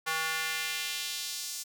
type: tone with high-pass filter sweep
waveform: square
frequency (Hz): 160.1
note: D#3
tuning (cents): +50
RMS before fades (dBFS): -34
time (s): 0.06-1.64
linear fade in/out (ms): 20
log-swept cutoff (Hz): 1200 to 6100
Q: 1.3
effects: none